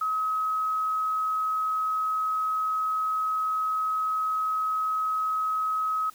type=tone; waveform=sine; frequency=1275 Hz; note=D#6; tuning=42 cents sharp; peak=-24 dBFS; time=0.01-6.1 s; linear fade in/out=5 ms; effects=white hiss -54 dBFS RMS until 6.14 s